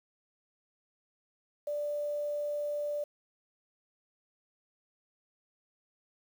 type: tone with quantisation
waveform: sine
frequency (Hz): 587.3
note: D5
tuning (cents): 0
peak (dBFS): -31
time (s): 1.67-3.04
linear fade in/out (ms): 5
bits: 9
effects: none